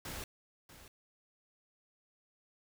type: noise with echo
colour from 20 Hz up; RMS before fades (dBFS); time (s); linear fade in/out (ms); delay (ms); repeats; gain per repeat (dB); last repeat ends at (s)
pink; -43; 0.05-0.24; 2; 640; 1; -13; 0.88
effects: none